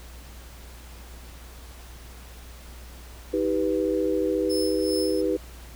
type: chord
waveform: sine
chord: Eb augmented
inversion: none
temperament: equal with one note detuned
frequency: 317.8 / 392 / 493.9 Hz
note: Eb4 / G4 / B4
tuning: +37 / 0 / 0 cents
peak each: -26 dBFS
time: 3.33-5.37 s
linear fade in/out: 10 ms
type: tone with tremolo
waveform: sawtooth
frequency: 5240 Hz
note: E8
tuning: 11 cents flat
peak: -27 dBFS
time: 4.49-5.22 s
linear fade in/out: 20 ms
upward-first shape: sine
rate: 2.6 Hz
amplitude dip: 70%
effects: added 60 Hz sine -42 dBFS peak until 5.75 s + pink hiss -48 dBFS RMS until 5.75 s